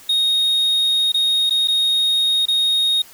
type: tone with dropouts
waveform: triangle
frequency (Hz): 3729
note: A#7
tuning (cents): 0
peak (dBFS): -13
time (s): 0.09-3.02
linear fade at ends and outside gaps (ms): 5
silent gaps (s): 1.12-1.142 / 1.497-1.506 / 1.675-1.682 / 2.456-2.482
effects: white hiss -44 dBFS RMS until 3.13 s